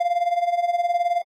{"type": "tone with tremolo", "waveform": "triangle", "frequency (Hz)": 697, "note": "F5", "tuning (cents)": -4, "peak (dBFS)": -14, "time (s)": [0, 1.22], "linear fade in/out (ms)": 10, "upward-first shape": "sine", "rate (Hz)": 19, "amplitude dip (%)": 75, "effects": ["AAC 48 kbps"]}